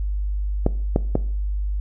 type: clicks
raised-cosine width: 2 ms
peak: -4 dBFS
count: 3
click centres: 0.664 / 0.961 / 1.154 s
effects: noise-tail reverb RT60 0.5 s tail -18 dB re dry + added 50 Hz sine -21 dBFS peak until 1.8 s